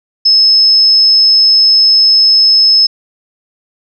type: tone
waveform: sine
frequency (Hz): 5200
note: E8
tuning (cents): -24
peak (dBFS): -4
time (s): 0.25-2.87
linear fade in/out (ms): 10
effects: none